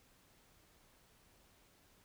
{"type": "silence", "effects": ["pink hiss -68 dBFS RMS until 2.04 s"]}